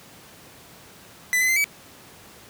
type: tone with pitch steps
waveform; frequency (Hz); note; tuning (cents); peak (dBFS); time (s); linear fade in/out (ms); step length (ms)
45% pulse; 1997 / 2027 / 2076 / 2283; B6 / B6 / C7 / D7; +19 / +45 / -14 / -50; -18; 1.33-1.642; 0; 78
effects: pink hiss -47 dBFS RMS until 2.49 s + high-pass 100 Hz 12 dB/octave